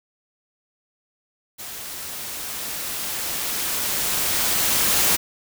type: noise with level ramp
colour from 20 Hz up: white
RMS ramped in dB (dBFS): -35 to -18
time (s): 1.58-5.17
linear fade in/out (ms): 20
effects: none